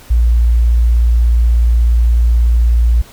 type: tone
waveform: sine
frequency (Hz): 58.27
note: A#1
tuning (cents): 0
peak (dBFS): -7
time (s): 0.1-3.02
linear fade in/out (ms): 10
effects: pink hiss -40 dBFS RMS until 3.12 s